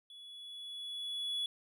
triangle tone with level ramp, 3398 Hz, G#7, 39 cents sharp, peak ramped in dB -49 to -31 dBFS, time 0.1-1.46 s, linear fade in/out 2 ms, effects none

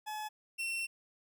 40% pulse tone pair in turn, 854 / 2711 Hz, G#5 / E7, +48 / +48 cents, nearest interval octave + minor sixth, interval 2000 cents, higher second, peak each -37 / -33 dBFS, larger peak second, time 0.06-0.29 / 0.58-0.87 s, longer second, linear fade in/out 20 ms, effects none

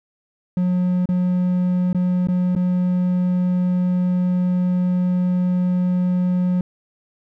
triangle tone with dropouts, 180.5 Hz, F#3, 43 cents flat, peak -14 dBFS, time 0.57-6.61 s, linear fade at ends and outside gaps 2 ms, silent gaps 1.057-1.089 / 1.93-1.947 / 2.272-2.285 / 2.552-2.562 s, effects none

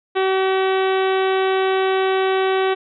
harmonic tone, 380.8 Hz, F#4, 50 cents sharp, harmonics 1 / 2 / 3 / 4 / 5 / 6 / 7 / 8 / 9 / 10, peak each -17 / -23 / -27 / -29 / -31 / -33 / -34 / -35 / -36 / -37 dBFS, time 0.15-2.75 s, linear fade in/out 20 ms, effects none

